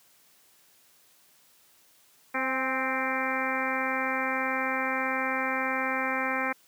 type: harmonic tone with a mistuned harmonic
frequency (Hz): 261.6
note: C4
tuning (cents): 0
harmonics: 1 / 2 / 3 / 4 / 5 / 6 / 7 / 8 / 9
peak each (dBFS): -35 / -35 / -35 / -35 / -35 / -35 / -35 / -35 / -35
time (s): 2.34-6.53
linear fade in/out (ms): 10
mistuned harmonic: 3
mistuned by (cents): +33
effects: white hiss -61 dBFS RMS until 6.67 s + high-pass 100 Hz 12 dB/octave